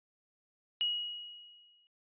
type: tone with exponential decay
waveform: sine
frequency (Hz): 2900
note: F#7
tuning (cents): -35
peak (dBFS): -27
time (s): 0.81-1.87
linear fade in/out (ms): 0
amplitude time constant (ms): 230
effects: resampled to 8000 Hz